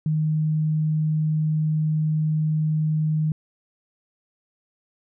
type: tone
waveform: sine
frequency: 155.1 Hz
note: D#3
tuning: 5 cents flat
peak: -19 dBFS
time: 0.06-3.32 s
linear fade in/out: 2 ms
effects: none